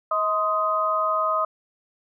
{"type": "tone cluster", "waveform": "sine", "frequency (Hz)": [636, 1040, 1251], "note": ["D#5", "C6", "D#6"], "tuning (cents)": [38, -11, 9], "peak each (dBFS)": [-26, -27, -22], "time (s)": [0.11, 1.45], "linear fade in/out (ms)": 5, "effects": []}